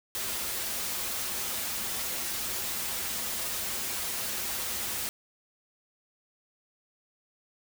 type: noise with comb filter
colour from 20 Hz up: white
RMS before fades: -33 dBFS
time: 0.15-5.09 s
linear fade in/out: 0 ms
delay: 6.8 ms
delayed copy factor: -0.55
effects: none